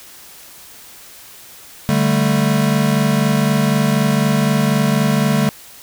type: chord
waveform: square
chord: D suspended fourth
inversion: none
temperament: equal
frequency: 146.83 / 196 / 220 Hz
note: D3 / G3 / A3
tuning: 0 / 0 / 0 cents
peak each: -18 / -19 / -18 dBFS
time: 1.89-5.49 s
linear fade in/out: 0 ms
effects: white hiss -40 dBFS RMS until 5.82 s